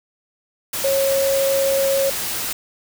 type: tone in noise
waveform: sine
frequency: 546 Hz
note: C#5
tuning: 26 cents flat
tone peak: -16 dBFS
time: 0.84-2.1 s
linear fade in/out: 5 ms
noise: white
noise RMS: -25 dBFS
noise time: 0.73-2.53 s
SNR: +6 dB
effects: none